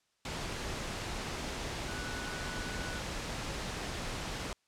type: tone in noise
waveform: sine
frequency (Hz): 1480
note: F#6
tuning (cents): 0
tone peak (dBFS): -44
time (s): 1.88-2.99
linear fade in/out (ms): 2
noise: pink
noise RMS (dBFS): -38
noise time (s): 0.25-4.53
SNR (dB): -9
effects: white hiss -75 dBFS RMS until 4.67 s + low-pass 7000 Hz 12 dB/octave